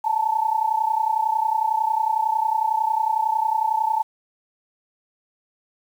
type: tone pair together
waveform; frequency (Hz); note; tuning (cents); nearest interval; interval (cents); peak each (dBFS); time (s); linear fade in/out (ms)
sine; 869 / 900; A5 / A5; -22 / +39; minor second; 61; -21 / -22; 0.04-4.03; 10
effects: 8-bit